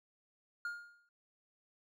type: tone with exponential decay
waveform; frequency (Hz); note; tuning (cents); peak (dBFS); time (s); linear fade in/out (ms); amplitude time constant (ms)
triangle; 1417; F6; +25; -33; 0.65-1.09; 2; 95
effects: none